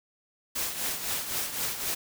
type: noise with tremolo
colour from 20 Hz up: white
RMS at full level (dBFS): -29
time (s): 0.55-1.95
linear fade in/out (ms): 10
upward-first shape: triangle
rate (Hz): 3.9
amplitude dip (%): 65
effects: none